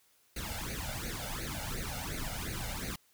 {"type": "noise with flanger", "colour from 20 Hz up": "pink", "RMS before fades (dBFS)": -38, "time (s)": [0.36, 2.96], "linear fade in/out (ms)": 5, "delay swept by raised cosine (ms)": [0.46, 1.43], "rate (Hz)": 2.8, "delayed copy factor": 0.85, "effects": ["white hiss -68 dBFS RMS until 3.13 s"]}